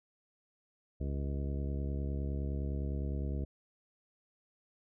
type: harmonic tone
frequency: 69.8 Hz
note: C#2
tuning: 13 cents sharp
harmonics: 1 / 2 / 3 / 4 / 5 / 6 / 7 / 9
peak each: -34 / -40 / -44 / -46 / -48 / -50 / -51 / -53 dBFS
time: 1-3.45 s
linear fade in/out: 10 ms
effects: none